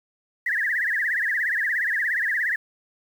sine tone with vibrato, 1809 Hz, A6, 48 cents sharp, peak -21 dBFS, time 0.46-2.56 s, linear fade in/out 5 ms, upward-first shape triangle, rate 17 Hz, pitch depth 220 cents each way, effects 8-bit

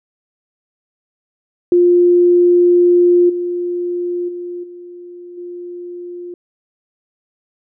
sine tone with level steps, 352.2 Hz, F4, 15 cents sharp, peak -7 / -17 / -23 / -31 / -26 dBFS, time 1.72-6.34 s, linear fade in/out 2 ms, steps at 3.29 / 4.28 / 4.63 / 5.37 s, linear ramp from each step 10 ms, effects none

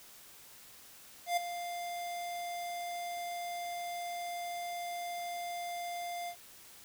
square tone with ADSR envelope, 698.5 Hz, F5, in tune, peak -27 dBFS, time 1.26-6.36 s, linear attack 110 ms, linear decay 9 ms, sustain -11 dB, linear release 79 ms, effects white hiss -55 dBFS RMS until 6.84 s

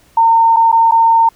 sine tone with dropouts, 912 Hz, A#5, 38 cents flat, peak -6 dBFS, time 0.17-1.29 s, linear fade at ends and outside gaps 5 ms, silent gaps 0.563-0.567 / 0.717-0.725 / 0.912-0.92 s, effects pink hiss -50 dBFS RMS until 1.35 s

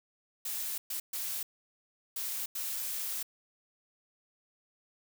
blue noise bursts at uneven times, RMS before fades -36 dBFS, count 5, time 0.45-0.78 / 0.9-1 / 1.13-1.43 / 2.16-2.46 / 2.55-3.23 s, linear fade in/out 5 ms, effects none

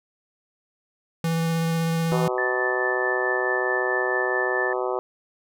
square tone with vibrato, 164.81 Hz, E3, in tune, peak -22 dBFS, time 1.24-2.28 s, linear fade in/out 2 ms, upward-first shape triangle, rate 16 Hz, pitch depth 12 cents each way
harmonic tone, 125.9 Hz, B2, 34 cents sharp, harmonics 3 / 4 / 5 / 6 / 7 / 8 / 9 / 10, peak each -27 / -29 / -31 / -33 / -34 / -35 / -36 / -37 dBFS, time 2.12-4.99 s, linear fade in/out 0 ms
sine tone with tremolo, 1760 Hz, A6, in tune, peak -23 dBFS, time 2.38-4.73 s, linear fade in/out 2 ms, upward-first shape sine, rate 4.6 Hz, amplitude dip 30%
effects none

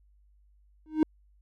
triangle tone with exponential growth, 311.1 Hz, D#4, in tune, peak -14 dBFS, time 0.86-1.03 s, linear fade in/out 1 ms, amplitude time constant 36 ms, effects added 50 Hz sine -59 dBFS peak until 1.41 s

